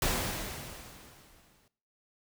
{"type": "noise with exponential decay", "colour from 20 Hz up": "pink", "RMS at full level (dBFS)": -28, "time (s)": [0.02, 1.68], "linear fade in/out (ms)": 2, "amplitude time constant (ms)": 360, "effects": ["noise-tail reverb RT60 0.5 s tail -18 dB re dry"]}